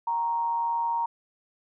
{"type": "tone with amplitude modulation", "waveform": "sine", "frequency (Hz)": 932.3, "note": "A#5", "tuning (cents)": 0, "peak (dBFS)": -22, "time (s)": [0.07, 1.06], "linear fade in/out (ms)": 5, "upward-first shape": "sine", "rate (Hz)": 162, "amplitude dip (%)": 45, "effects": []}